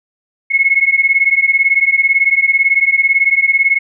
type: beating tone pair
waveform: sine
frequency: 2173 / 2191 Hz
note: C#7 / C#7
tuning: -35 / -21 cents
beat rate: 18 Hz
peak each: -12 dBFS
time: 0.5-3.79 s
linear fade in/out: 20 ms
effects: none

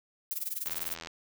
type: noise with tremolo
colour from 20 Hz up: violet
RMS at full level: -32 dBFS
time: 0.31-0.95 s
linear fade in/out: 0 ms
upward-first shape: sine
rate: 20 Hz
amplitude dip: 90%
type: click train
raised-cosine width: 0.2 ms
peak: -23 dBFS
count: 35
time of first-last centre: 0.66-1.072 s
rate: 82.5 Hz
effects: none

